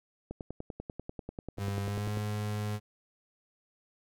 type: click train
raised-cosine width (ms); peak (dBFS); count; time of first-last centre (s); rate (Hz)
2; -25; 20; 0.31-2.173; 10.2
type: tone with pitch glide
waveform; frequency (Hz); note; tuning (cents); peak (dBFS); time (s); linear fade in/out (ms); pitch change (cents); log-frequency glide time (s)
35% pulse; 99.9 to 105.05; G2 to G#2; +33 to +20; -30; 1.57-2.8; 50; +87; 1.83-2.11
effects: none